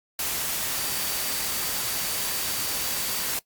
sine tone in noise, 4620 Hz, D8, 29 cents flat, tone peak -38 dBFS, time 0.75-3.3 s, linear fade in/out 2 ms, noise white, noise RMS -28 dBFS, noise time 0.19-3.39 s, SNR -13 dB, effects noise-tail reverb RT60 0.1 s tail -19 dB re dry + Opus 48 kbps

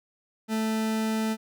40% pulse tone, 220 Hz, A3, in tune, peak -24 dBFS, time 0.48-1.37 s, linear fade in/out 50 ms, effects none

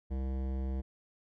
sine tone with hard clipping, 65.8 Hz, C2, 10 cents sharp, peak -34 dBFS, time 0.1-0.82 s, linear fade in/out 20 ms, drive 16 dB, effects none

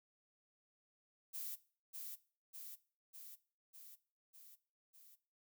violet noise with echo, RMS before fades -45 dBFS, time 1.33-1.56 s, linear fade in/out 20 ms, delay 600 ms, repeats 6, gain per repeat -3 dB, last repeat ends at 5.16 s, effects noise-tail reverb RT60 0.4 s tail -18 dB re dry

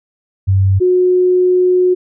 sine tone pair in turn, 96.4 / 364 Hz, G2 / F#4, -28 / -28 cents, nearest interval octave + major seventh, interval 2300 cents, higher second, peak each -8 dBFS, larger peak neither, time 0.47-0.8 / 0.8-1.95 s, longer second, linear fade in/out 20 ms, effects none

